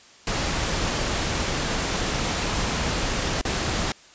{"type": "noise with dropouts", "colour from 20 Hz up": "pink", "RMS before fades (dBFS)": -25, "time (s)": [0.27, 3.92], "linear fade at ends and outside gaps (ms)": 2, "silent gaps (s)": [3.413, 3.451], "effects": ["white hiss -50 dBFS RMS until 4.14 s", "resampled to 16000 Hz"]}